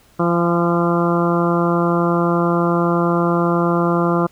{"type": "harmonic tone with a mistuned harmonic", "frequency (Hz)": 171.7, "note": "F3", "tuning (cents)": -29, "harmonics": [1, 2, 3, 4, 5, 6, 7, 8], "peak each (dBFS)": [-18, -19, -23, -25, -29, -25, -24, -28], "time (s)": [0.19, 4.27], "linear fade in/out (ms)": 10, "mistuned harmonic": 5, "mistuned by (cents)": -20, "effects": ["pink hiss -53 dBFS RMS until 4.31 s"]}